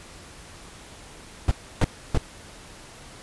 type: noise bursts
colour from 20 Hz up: brown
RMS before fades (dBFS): -18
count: 3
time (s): 1.48-2.176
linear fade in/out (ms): 2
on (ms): 32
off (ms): 300
effects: pink hiss -45 dBFS RMS until 3.22 s + resampled to 24000 Hz